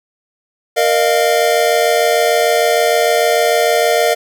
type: chord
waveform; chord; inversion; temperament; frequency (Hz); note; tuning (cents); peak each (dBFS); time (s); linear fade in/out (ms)
square; Bb suspended fourth; none; equal with one note detuned; 466.2 / 611.9 / 698.5; Bb4 / Eb5 / F5; 0 / -29 / 0; -16; 0.76-4.15; 20
effects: none